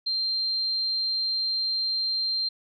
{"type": "tone", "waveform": "sine", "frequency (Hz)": 4164, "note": "C8", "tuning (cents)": -9, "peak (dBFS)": -24, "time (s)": [0.06, 2.49], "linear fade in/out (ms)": 10, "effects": []}